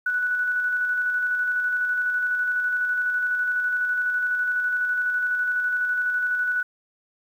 sine tone with tremolo, 1480 Hz, F#6, in tune, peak -20 dBFS, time 0.06-6.63 s, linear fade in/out 5 ms, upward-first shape square, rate 12 Hz, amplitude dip 25%, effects 9-bit

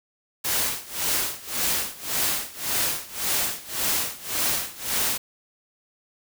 white noise with tremolo, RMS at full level -23 dBFS, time 0.44-5.18 s, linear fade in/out 10 ms, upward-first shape sine, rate 1.8 Hz, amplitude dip 90%, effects none

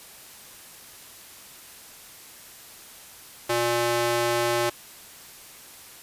square tone with high-pass filter, 118.7 Hz, A#2, 32 cents sharp, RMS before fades -24 dBFS, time 3.49-4.7 s, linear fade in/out 10 ms, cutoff 430 Hz, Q 0.97, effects white hiss -46 dBFS RMS until 6.02 s + resampled to 32000 Hz

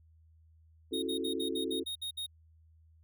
sine chord, F# minor seventh, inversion second, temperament equal with one note detuned, 271 / 329.6 / 370 / 440 Hz, C#4 / E4 / F#4 / A4, -39 / 0 / 0 / 0 cents, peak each -38 dBFS, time 0.91-1.84 s, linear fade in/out 20 ms
square tone bursts, 3729 Hz, A#7, in tune, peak -36 dBFS, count 9, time 0.93-2.265 s, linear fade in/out 10 ms, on 95 ms, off 60 ms
effects added 80 Hz sine -59 dBFS peak until 3.03 s

